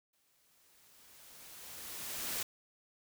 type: noise with exponential growth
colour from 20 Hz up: white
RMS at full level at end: -36 dBFS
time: 0.13-2.43 s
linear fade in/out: 5 ms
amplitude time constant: 500 ms
effects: none